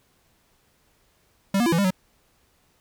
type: tone with pitch steps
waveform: square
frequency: 196.1 / 239 / 336.2 / 167.4 / 200.5 / 185.4 Hz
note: G3 / A#3 / E4 / E3 / G3 / F#3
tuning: +1 / +43 / +34 / +27 / +39 / +4 cents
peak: -19 dBFS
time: 1.54-1.906 s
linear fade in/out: 5 ms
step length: 61 ms
effects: pink hiss -64 dBFS RMS until 2.8 s